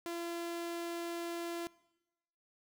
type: tone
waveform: sawtooth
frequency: 340.7 Hz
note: F4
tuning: 43 cents flat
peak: -34 dBFS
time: 0.06-1.67 s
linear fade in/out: 0 ms
effects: noise-tail reverb RT60 1.0 s tail -22 dB re dry